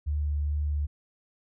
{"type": "tone with vibrato", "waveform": "sine", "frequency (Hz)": 73.7, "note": "D2", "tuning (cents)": 7, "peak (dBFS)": -25, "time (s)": [0.06, 0.87], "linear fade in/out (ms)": 20, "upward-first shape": "triangle", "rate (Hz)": 2.3, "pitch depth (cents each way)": 14, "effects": []}